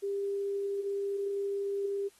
sine tone, 398.8 Hz, G4, 30 cents sharp, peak -30 dBFS, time 0.02-2.09 s, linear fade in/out 20 ms, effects white hiss -63 dBFS RMS until 2.19 s + AAC 32 kbps

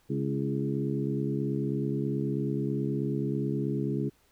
harmonic tone with a mistuned harmonic, 69.3 Hz, C#2, in tune, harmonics 2 / 3 / 4 / 5 / 6, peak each -31 / -33 / -34 / -35 / -36 dBFS, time 0.09-4.1 s, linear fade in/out 20 ms, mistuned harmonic 5, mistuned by -31 cents, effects pink hiss -66 dBFS RMS until 4.31 s

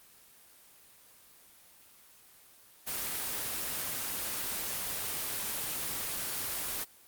white noise, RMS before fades -35 dBFS, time 2.86-6.85 s, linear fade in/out 20 ms, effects white hiss -58 dBFS RMS until 7.07 s + Opus 24 kbps

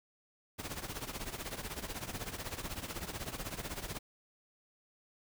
pink noise with tremolo, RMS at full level -38 dBFS, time 0.58-3.99 s, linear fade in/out 20 ms, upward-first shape triangle, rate 16 Hz, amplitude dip 85%, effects none

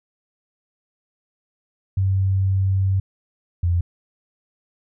sine tone pair in turn, 96 / 86.87 Hz, G2 / F2, -36 / -9 cents, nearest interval major second, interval 173 cents, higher first, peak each -16 dBFS, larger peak neither, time 1.97-3 / 3.63-3.81 s, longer first, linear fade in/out 5 ms, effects none

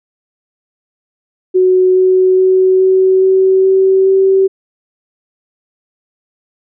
sine tone with pitch steps, 370 / 372.4 / 374.7 / 377.1 / 379.5 / 381.9 / 384.4 Hz, F#4 / F#4 / F#4 / F#4 / F#4 / G4 / G4, 0 / +11 / +22 / +33 / +44 / -45 / -34 cents, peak -6 dBFS, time 1.54-4.48 s, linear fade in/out 20 ms, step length 420 ms, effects none

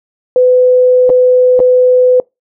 sine tone with dropouts, 503 Hz, B4, 32 cents sharp, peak -4 dBFS, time 0.36-2.2 s, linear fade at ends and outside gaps 1 ms, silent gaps 1.094-1.1 / 1.593-1.601 s, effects noise-tail reverb RT60 0.2 s tail -25 dB re dry

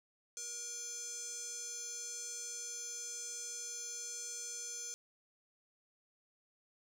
square tone with band-pass filter, 476.5 Hz, A#4, 38 cents sharp, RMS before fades -44 dBFS, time 0.37-4.94 s, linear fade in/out 0 ms, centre 6600 Hz, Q 9.8, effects none

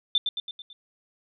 sine tone with echo, 3550 Hz, A7, 15 cents sharp, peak -18 dBFS, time 0.15-0.18 s, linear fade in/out 2 ms, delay 110 ms, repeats 5, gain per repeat -5 dB, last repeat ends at 0.73 s, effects none

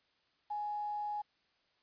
sine tone with quantisation, 834 Hz, G#5, 7 cents sharp, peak -35 dBFS, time 0.5-1.22 s, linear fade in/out 10 ms, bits 10, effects white hiss -74 dBFS RMS until 1.82 s + resampled to 11025 Hz

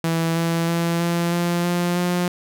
sawtooth tone with pitch steps, 164.81 / 166.82 / 168.86 / 170.92 / 173 / 175.12 / 177.25 Hz, E3 / E3 / E3 / F3 / F3 / F3 / F3, 0 / +21 / +42 / -37 / -16 / +5 / +26 cents, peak -15 dBFS, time 0.04-2.28 s, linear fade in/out 2 ms, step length 320 ms, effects none

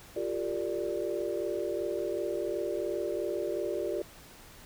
sine chord, G minor seventh, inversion third, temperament equal with one note detuned, 349.2 / 392 / 457.1 / 587.3 Hz, F4 / G4 / Bb4 / D5, 0 / 0 / -34 / 0 cents, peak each -35 / -35 / -37 / -35 dBFS, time 0.16-4.02 s, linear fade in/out 5 ms, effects pink hiss -52 dBFS RMS until 4.65 s

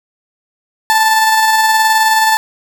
30% pulse tone with tremolo, 880 Hz, A5, in tune, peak -5 dBFS, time 0.9-2.37 s, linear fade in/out 0 ms, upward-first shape square, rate 19 Hz, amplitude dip 25%, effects none

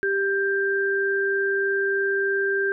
sine tone pair together, 393.6 / 1580.8 Hz, G4 / G6, +7 / +14 cents, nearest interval 2 octaves, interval 2407 cents, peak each -23 dBFS, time 0.03-2.72 s, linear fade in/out 0 ms, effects none

